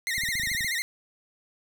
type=tone with vibrato; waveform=sawtooth; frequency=1975.5 Hz; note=B6; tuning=in tune; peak=-23 dBFS; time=0.07-0.82 s; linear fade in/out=0 ms; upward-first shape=sine; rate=14 Hz; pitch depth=140 cents each way
type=clicks; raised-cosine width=5 ms; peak=-29 dBFS; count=11; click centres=0.181 / 0.236 / 0.288 / 0.354 / 0.398 / 0.435 / 0.473 / 0.516 / 0.549 / 0.608 / 0.646 s
effects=none